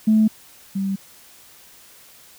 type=tone pair in turn; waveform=sine; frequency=217.4 / 194.58 Hz; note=A3 / G3; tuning=-21 / -13 cents; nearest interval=major second; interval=192 cents; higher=first; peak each=-11 / -20 dBFS; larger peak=first; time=0.07-0.28 / 0.75-0.96 s; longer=neither; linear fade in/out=10 ms; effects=tanh soft clip ceiling -7 dBFS + white hiss -48 dBFS RMS until 2.38 s